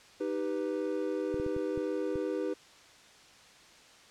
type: chord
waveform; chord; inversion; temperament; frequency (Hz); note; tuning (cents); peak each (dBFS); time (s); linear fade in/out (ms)
triangle; Eb augmented; none; equal; 311.1 / 392 / 493.9; Eb4 / G4 / B4; 0 / 0 / 0; -33; 0.2-2.54; 10
type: clicks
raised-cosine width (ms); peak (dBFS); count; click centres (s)
5; -28; 6; 1.343 / 1.399 / 1.464 / 1.565 / 1.776 / 2.157
effects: white hiss -56 dBFS RMS until 4.1 s + low-pass 6000 Hz 12 dB/octave